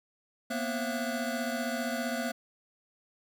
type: tone cluster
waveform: square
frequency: 236 / 251.3 / 535 / 671 / 1465 Hz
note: A#3 / B3 / C5 / E5 / F#6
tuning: +22 / +30 / +38 / +31 / -18 cents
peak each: -36 / -39 / -40 / -37 / -40 dBFS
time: 0.5-2.32 s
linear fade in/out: 10 ms
effects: none